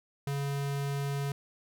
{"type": "tone", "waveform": "square", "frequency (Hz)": 140.5, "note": "C#3", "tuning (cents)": 24, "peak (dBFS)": -31, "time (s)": [0.27, 1.32], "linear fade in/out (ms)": 2, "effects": []}